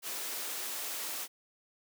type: high-pass noise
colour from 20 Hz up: white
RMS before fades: -38 dBFS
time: 0.02-1.28 s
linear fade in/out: 50 ms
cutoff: 260 Hz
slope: 24 dB/octave
effects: none